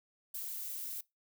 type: noise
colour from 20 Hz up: violet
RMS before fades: -41 dBFS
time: 0.34-1.01 s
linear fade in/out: 5 ms
effects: noise-tail reverb RT60 0.2 s tail -22 dB re dry